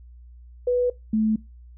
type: tone pair in turn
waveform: sine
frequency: 492.9 / 217.7 Hz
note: B4 / A3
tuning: -3 / -18 cents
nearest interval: octave + major second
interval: 1415 cents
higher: first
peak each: -18 dBFS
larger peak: neither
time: 0.67-0.9 / 1.13-1.36 s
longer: neither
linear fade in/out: 5 ms
effects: noise-tail reverb RT60 0.2 s tail -20 dB re dry + added 60 Hz sine -43 dBFS peak until 1.77 s